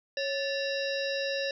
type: harmonic tone with a mistuned harmonic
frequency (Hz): 551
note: C#5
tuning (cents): -11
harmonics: 1 / 3 / 5 / 7 / 9 / 10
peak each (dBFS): -31 / -36 / -38 / -39 / -41 / -41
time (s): 0.17-1.51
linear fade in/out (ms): 2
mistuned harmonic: 3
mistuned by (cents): +99
effects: none

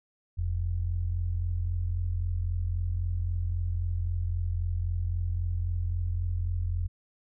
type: tone pair together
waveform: sine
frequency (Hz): 43.54 / 87.31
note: F1 / F2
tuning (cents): -5 / 0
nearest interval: octave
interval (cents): 1205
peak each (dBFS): -31 / -28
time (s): 0.37-6.88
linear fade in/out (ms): 20
effects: none

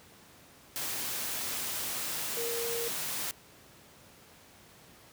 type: tone in noise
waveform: sine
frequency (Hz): 467.4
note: A#4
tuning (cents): +5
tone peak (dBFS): -34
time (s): 2.37-2.88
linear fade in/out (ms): 0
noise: white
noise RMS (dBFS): -35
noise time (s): 0.76-3.31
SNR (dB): -2
effects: pink hiss -56 dBFS RMS until 5.12 s + high-pass 80 Hz 12 dB/octave

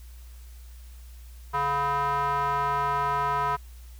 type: tone with band-pass filter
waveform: square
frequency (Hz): 141.5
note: C#3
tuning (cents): +36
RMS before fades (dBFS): -26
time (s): 1.53-3.57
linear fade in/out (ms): 20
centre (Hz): 1100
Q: 5.9
effects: added 60 Hz sine -42 dBFS peak until 3.99 s + white hiss -57 dBFS RMS until 3.99 s

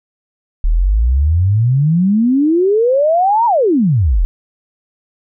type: exponential two-way sweep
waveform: sine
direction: up then down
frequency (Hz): 36.71 to 968 to 36.71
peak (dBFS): -9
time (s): 0.64-4.25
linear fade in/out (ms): 0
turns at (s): 3.46
effects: none

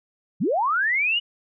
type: linear sweep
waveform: sine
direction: up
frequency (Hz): 126.8 to 2960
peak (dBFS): -19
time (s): 0.4-1.2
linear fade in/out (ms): 20
effects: none

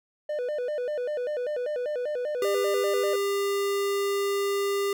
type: tone with vibrato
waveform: triangle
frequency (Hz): 544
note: C#5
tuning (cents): -33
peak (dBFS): -25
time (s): 0.29-3.16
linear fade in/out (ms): 5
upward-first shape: square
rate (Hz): 5.1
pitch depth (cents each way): 170
type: tone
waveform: square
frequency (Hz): 400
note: G4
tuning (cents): +35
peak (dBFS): -25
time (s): 2.42-4.93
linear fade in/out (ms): 2
effects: none

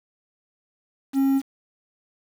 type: tone with quantisation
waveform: triangle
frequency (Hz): 271.6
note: C#4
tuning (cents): -35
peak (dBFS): -15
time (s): 1.13-1.42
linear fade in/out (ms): 50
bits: 7
effects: none

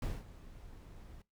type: noise with ADSR envelope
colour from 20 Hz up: brown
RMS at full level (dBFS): -35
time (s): 0.02-1.22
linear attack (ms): 3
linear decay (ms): 210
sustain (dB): -17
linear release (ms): 4
effects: noise-tail reverb RT60 0.2 s tail -20 dB re dry

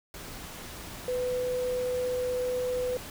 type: tone in noise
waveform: sine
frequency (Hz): 500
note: B4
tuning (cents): +21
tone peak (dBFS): -27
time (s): 1.08-2.97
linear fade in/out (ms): 2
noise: pink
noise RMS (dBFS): -42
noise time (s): 0.14-3.1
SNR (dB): +12
effects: none

